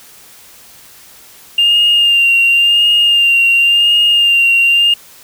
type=tone with vibrato; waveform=triangle; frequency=2802 Hz; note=F7; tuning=5 cents sharp; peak=-4 dBFS; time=1.58-4.94 s; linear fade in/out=5 ms; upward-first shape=sine; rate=0.93 Hz; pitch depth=29 cents each way; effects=tanh soft clip ceiling -4 dBFS + white hiss -40 dBFS RMS until 5.23 s